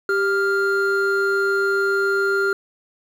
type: tone pair together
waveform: triangle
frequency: 392.9 / 1400 Hz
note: G4 / F6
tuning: +4 / +4 cents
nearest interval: octave + minor seventh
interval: 2200 cents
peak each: -18 dBFS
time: 0.09-2.53 s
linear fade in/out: 2 ms
effects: 8-bit